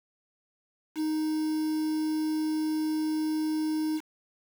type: tone with quantisation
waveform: triangle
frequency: 311.1 Hz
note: D#4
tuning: in tune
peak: -24 dBFS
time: 0.95-4.01 s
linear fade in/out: 50 ms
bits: 7
effects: none